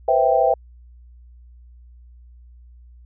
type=chord; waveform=sine; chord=C major seventh; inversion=third; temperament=equal with one note detuned; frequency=490.8 / 523.3 / 659.3 / 784 Hz; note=B4 / C5 / E5 / G5; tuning=-11 / 0 / 0 / 0 cents; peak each=-22 / -20 / -18 / -19 dBFS; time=0.08-0.54 s; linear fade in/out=5 ms; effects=added 60 Hz sine -43 dBFS peak until 3.05 s